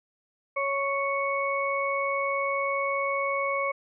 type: harmonic tone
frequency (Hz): 554.4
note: C#5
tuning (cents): 0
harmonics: 1 / 2 / 4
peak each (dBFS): -29 / -29 / -30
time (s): 0.56-3.72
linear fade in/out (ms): 10
effects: none